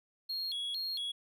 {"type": "tone with vibrato", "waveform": "triangle", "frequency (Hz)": 3772, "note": "A#7", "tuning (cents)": 20, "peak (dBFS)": -33, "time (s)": [0.29, 1.12], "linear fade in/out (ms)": 10, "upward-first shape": "square", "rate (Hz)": 2.2, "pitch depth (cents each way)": 210, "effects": []}